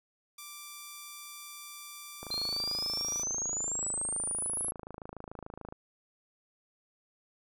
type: tone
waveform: 5% pulse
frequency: 1174.7 Hz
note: D6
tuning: in tune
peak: -32 dBFS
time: 0.38-3.23 s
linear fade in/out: 5 ms
type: click train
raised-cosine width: 1 ms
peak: -28 dBFS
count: 95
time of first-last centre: 2.23-5.724 s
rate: 26.9 Hz
type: exponential sweep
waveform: sine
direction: up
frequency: 4128 to 11150 Hz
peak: -31 dBFS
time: 2.31-4.71 s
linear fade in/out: 2 ms
effects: none